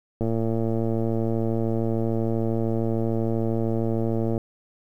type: click train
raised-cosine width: 2 ms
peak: -13 dBFS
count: 472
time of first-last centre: 0.21-4.378 s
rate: 113 Hz
effects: 9-bit